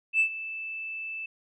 sine tone with ADSR envelope, 2637 Hz, E7, in tune, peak -17 dBFS, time 0.13-1.26 s, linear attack 68 ms, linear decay 87 ms, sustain -16 dB, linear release 5 ms, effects tanh soft clip ceiling -15 dBFS

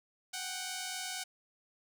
5% pulse tone pair together, 740 / 784 Hz, F#5 / G5, 0 / 0 cents, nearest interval minor second, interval 100 cents, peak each -27 / -32 dBFS, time 0.33-1.24 s, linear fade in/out 10 ms, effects none

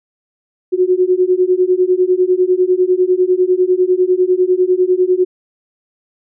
sine beating tone pair, 361 / 371 Hz, F#4 / F#4, -43 / +5 cents, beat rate 10 Hz, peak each -13 dBFS, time 0.72-5.25 s, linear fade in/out 20 ms, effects none

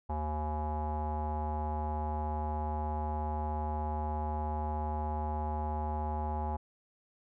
square tone with low-pass filter, 76.4 Hz, D#2, 31 cents flat, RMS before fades -34 dBFS, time 0.09-6.57 s, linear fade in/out 10 ms, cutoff 860 Hz, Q 8, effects none

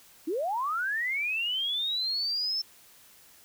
sine linear sweep, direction up, 287.7 to 5350 Hz, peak -27 dBFS, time 0.27-2.62 s, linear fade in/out 10 ms, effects white hiss -56 dBFS RMS until 3.44 s

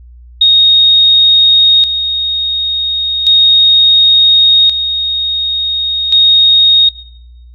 sine tone with tremolo, 3729 Hz, A#7, in tune, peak -3 dBFS, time 0.41-6.89 s, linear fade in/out 5 ms, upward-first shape square, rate 0.35 Hz, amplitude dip 60%, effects noise-tail reverb RT60 0.9 s tail -20 dB re dry + added 60 Hz sine -33 dBFS peak until 7.54 s

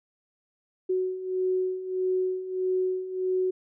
sine beating tone pair, 370 / 371.6 Hz, F#4 / F#4, 0 / +7 cents, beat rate 1.6 Hz, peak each -31 / -26 dBFS, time 0.89-3.51 s, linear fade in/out 10 ms, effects none

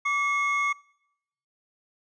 triangle tone pair together, 1153.5 / 2172 Hz, D6 / C#7, -31 / -36 cents, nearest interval major seventh, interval 1095 cents, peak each -24 dBFS, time 0.05-0.73 s, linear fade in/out 10 ms, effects noise-tail reverb RT60 0.8 s tail -24 dB re dry + resampled to 22050 Hz

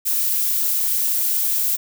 violet noise, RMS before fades -20 dBFS, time 0.05-1.77 s, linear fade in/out 20 ms, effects none

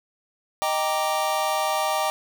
square chord, Eb major seventh, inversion none, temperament equal, 622.3 / 784 / 932.3 / 1174.7 Hz, Eb5 / G5 / Bb5 / D6, 0 / 0 / 0 / 0 cents, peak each -28 / -27 / -30 / -29 dBFS, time 0.62-2.1 s, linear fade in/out 0 ms, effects none

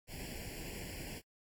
pink noise with comb filter, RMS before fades -45 dBFS, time 0.07-1.22 s, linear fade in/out 50 ms, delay 0.4 ms, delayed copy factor +0.95, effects AAC 64 kbps

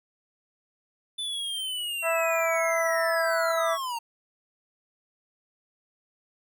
square linear sweep, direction down, 3520 to 905 Hz, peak -30 dBFS, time 1.18-3.99 s, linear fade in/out 10 ms
harmonic tone, 329.6 Hz, E4, in tune, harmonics 2 / 3 / 4 / 5 / 6, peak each -25 / -34 / -30 / -37 / -35 dBFS, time 2.02-3.78 s, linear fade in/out 50 ms
effects none

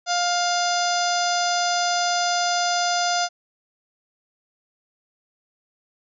harmonic tone with a mistuned harmonic, 704 Hz, F5, 14 cents sharp, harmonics 1 / 2 / 3 / 4 / 5 / 6 / 7 / 8 / 9 / 10, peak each -22 / -27 / -36 / -36 / -32 / -35 / -28 / -40 / -30 / -38 dBFS, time 0.06-3.29 s, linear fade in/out 50 ms, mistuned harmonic 9, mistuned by -46 cents, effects none

